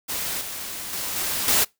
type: noise with level steps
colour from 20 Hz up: white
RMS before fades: -28 / -33 / -29 / -26 / -19 dBFS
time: 0.08-1.65 s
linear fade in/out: 20 ms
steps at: 0.41 / 0.93 / 1.16 / 1.48 s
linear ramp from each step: 2 ms
effects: noise-tail reverb RT60 0.2 s tail -24 dB re dry